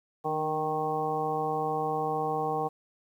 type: harmonic tone with a mistuned harmonic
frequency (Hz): 155.56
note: D#3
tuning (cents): 0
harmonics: 1 / 2 / 3 / 4 / 5 / 6 / 7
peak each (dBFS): -38 / -39 / -32 / -41 / -30 / -41 / -36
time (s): 0.24-2.69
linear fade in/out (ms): 20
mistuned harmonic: 2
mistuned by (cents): -40
effects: 10-bit